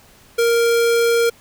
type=tone; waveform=square; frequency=466.6 Hz; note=A#4; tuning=2 cents sharp; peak=-14 dBFS; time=0.38-1.3 s; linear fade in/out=10 ms; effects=pink hiss -49 dBFS RMS until 1.4 s

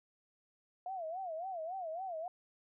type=tone with vibrato; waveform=sine; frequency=698.5 Hz; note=F5; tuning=in tune; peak=-38 dBFS; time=0.86-2.28 s; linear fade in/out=2 ms; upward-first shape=sine; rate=3.6 Hz; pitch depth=180 cents each way; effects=none

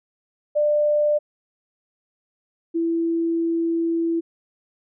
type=tone pair in turn; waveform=sine; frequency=595 / 332.7 Hz; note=D5 / E4; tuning=+22 / +16 cents; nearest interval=minor seventh; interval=1006 cents; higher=first; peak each=-16 / -19 dBFS; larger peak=first; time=0.55-1.19 / 2.74-4.21 s; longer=second; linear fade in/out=20 ms; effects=none

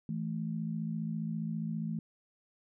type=tone pair together; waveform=sine; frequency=163.84 / 218.7 Hz; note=E3 / A3; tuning=-10 / -10 cents; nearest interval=perfect fourth; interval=500 cents; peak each=-35 / -36 dBFS; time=0.09-1.99 s; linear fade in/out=2 ms; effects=none

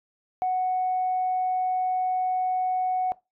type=tone; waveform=sine; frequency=740 Hz; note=F#5; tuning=in tune; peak=-21 dBFS; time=0.42-3.12 s; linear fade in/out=0 ms; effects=noise-tail reverb RT60 0.2 s tail -19 dB re dry + tanh soft clip ceiling -18 dBFS

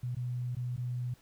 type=tone with dropouts; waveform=sine; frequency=123.47 Hz; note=B2; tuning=in tune; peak=-32 dBFS; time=0.03-1.14 s; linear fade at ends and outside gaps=5 ms; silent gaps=0.15-0.167 / 0.551-0.567 / 0.764-0.777 s; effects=pink hiss -64 dBFS RMS until 1.21 s

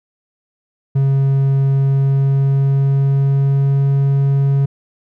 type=tone with pitch glide; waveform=triangle; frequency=136.6 to 138.35 Hz; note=C#3 to C#3; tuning=-25 to -3 cents; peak=-9 dBFS; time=0.95-4.66 s; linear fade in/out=10 ms; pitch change=+22 cents; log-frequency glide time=1.7-3.86 s; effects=none

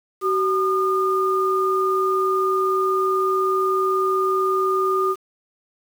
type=tone pair together; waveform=sine; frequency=379.8 / 1216 Hz; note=F#4 / D#6; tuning=+45 / -40 cents; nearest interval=octave + minor sixth; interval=2015 cents; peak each=-20 dBFS; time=0.21-5.16 s; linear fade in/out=50 ms; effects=7-bit

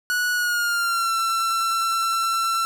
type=tone with pitch glide; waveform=45% pulse; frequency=1467 to 1345.2 Hz; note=F#6 to E6; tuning=-15 to +35 cents; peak=-20 dBFS; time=0.1-2.65 s; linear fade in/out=0 ms; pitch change=-150 cents; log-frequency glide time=0.33-1.15 s; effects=none

